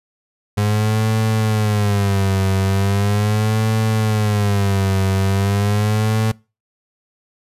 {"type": "tone with vibrato", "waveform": "35% pulse", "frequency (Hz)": 102.9, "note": "G#2", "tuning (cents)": -16, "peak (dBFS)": -13, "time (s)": [0.57, 6.32], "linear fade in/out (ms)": 10, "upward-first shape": "sine", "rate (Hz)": 0.39, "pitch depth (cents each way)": 120, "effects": ["noise-tail reverb RT60 0.3 s tail -24 dB re dry", "resampled to 32000 Hz"]}